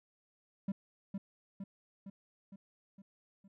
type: tone with echo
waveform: triangle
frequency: 196 Hz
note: G3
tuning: in tune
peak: -30 dBFS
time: 0.68-0.72 s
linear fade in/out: 5 ms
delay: 460 ms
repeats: 6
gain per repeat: -4 dB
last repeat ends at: 3.48 s
effects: none